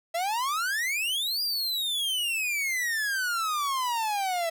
45% pulse exponential two-way sweep, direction up then down, 653 to 4883 to 653 Hz, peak -26 dBFS, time 0.14-4.5 s, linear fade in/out 10 ms, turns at 1.42 s, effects 11-bit

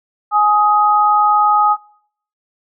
sine tone pair together, 837 / 1254.1 Hz, G#5 / D#6, +13 / +13 cents, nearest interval perfect fifth, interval 700 cents, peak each -12 dBFS, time 0.31-1.77 s, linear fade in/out 50 ms, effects noise-tail reverb RT60 0.6 s tail -22 dB re dry

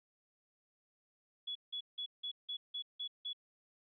sine tone bursts, 3390 Hz, G#7, 35 cents sharp, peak -38 dBFS, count 8, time 1.47-3.332 s, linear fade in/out 10 ms, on 84 ms, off 170 ms, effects none

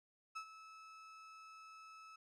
35% pulse tone with ADSR envelope, 1303 Hz, E6, 20 cents flat, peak -40 dBFS, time 0.35-2.16 s, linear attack 16 ms, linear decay 79 ms, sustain -13 dB, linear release 5 ms, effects low-pass 6000 Hz 12 dB/octave

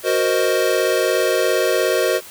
square chord, C half-diminished seventh, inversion second, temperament equal, 370 / 466.2 / 523.3 / 622.3 Hz, Gb4 / Bb4 / C5 / Eb5, 0 / 0 / 0 / 0 cents, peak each -22 dBFS, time 0.03-2.21 s, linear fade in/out 50 ms, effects white hiss -39 dBFS RMS until 2.3 s

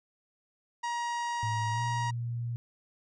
harmonic tone, 949 Hz, A#5, 31 cents sharp, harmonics 1 / 2 / 3 / 4 / 5 / 6 / 7 / 8 / 9 / 10, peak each -31 / -39 / -47 / -50 / -51 / -49 / -52 / -57 / -60 / -63 dBFS, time 0.83-2.11 s, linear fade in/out 10 ms
sine tone with pitch glide, 110 to 118.58 Hz, A2 to A#2, 0 to +30 cents, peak -31 dBFS, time 1.43-2.56 s, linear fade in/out 0 ms, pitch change +130 cents, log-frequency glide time 1.72-1.81 s
effects none

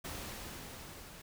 pink noise with level ramp, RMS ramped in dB -42 to -52 dBFS, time 0.04-1.22 s, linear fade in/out 10 ms, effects none

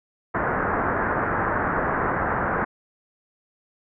white low-pass noise, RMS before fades -24 dBFS, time 0.34-2.65 s, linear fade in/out 10 ms, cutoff 1700 Hz, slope 48 dB/octave, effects none

